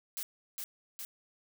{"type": "noise with echo", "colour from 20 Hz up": "blue", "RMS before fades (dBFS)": -38, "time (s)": [0.17, 0.23], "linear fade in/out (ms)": 0, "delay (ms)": 410, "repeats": 2, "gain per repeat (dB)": -2, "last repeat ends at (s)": 1.05, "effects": []}